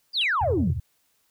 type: exponential sweep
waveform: sine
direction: down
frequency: 5040 to 110 Hz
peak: -20 dBFS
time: 0.13-0.75 s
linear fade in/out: 50 ms
type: tone with exponential decay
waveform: sine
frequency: 3882 Hz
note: B7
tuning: 31 cents flat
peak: -23 dBFS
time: 0.21-0.33 s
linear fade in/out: 1 ms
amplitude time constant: 26 ms
type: chord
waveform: sine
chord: E suspended second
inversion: none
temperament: equal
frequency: 82.41 / 92.5 / 123.47 Hz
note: E2 / F#2 / B2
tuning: 0 / 0 / 0 cents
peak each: -27 / -27 / -30 dBFS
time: 0.41-0.8 s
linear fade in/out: 10 ms
effects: tanh soft clip ceiling -15 dBFS + white hiss -68 dBFS RMS until 1.3 s

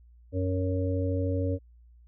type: harmonic tone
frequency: 92.7 Hz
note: F#2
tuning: 4 cents sharp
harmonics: 1 / 3 / 5 / 6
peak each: -27 / -32 / -34 / -35 dBFS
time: 0.32-1.59 s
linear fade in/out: 50 ms
effects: added 59 Hz sine -52 dBFS peak until 2.07 s

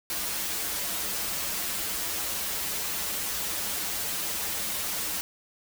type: noise with comb filter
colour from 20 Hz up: white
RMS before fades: -31 dBFS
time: 0.1-5.21 s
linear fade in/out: 0 ms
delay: 7.8 ms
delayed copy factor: -0.9
effects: none

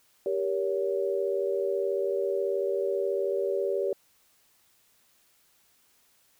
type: chord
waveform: sine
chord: G diminished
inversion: none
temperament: just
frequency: 392 / 470.4 / 564.5 Hz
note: G4 / Bb4 / Db5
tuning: 0 / +16 / +31 cents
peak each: -28 / -32 / -30 dBFS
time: 0.26-3.93 s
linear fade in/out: 2 ms
effects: white hiss -65 dBFS RMS until 6.39 s

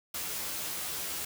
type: noise with comb filter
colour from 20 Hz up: white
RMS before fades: -36 dBFS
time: 0.14-1.25 s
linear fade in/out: 5 ms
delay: 12 ms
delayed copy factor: +0.75
effects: none

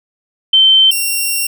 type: tone pair in turn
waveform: sine / 5% pulse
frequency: 3100 / 2747 Hz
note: G7 / F7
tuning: -20 / -29 cents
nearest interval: major second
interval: 209 cents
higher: first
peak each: -5 dBFS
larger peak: neither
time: 0.53-0.91 / 0.91-1.47 s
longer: second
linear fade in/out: 5 ms
effects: none

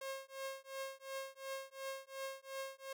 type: tone with tremolo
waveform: sawtooth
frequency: 538 Hz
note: C5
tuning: 48 cents sharp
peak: -36 dBFS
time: 0.01-2.93 s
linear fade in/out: 5 ms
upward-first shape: triangle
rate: 2.8 Hz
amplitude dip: 100%
effects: none

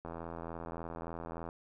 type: click train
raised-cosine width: 1 ms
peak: -28 dBFS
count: 121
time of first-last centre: 0.05-1.489 s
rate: 83.4 Hz
effects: none

